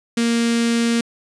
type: tone with notch filter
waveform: sawtooth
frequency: 233.1 Hz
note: A#3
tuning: in tune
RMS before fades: -18 dBFS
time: 0.17-1.01 s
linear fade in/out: 5 ms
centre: 820 Hz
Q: 0.6
effects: resampled to 22050 Hz